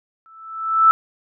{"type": "tone with exponential growth", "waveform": "sine", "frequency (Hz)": 1319, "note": "E6", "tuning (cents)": 1, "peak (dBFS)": -6, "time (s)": [0.26, 0.91], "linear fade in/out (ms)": 0, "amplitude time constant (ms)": 140, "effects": []}